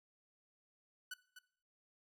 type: tone with echo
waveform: sawtooth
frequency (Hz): 1489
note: F#6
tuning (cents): +11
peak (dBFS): -39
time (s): 1.11-1.14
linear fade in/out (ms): 5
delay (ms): 250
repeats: 1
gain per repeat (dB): -10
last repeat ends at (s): 1.39
effects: noise-tail reverb RT60 0.6 s tail -20 dB re dry